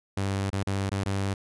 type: tone with dropouts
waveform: sawtooth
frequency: 98 Hz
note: G2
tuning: in tune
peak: -22 dBFS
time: 0.17-1.34 s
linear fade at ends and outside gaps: 5 ms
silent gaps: 0.502-0.529 / 0.632-0.67 / 0.895-0.916 / 1.038-1.059 s
effects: resampled to 24000 Hz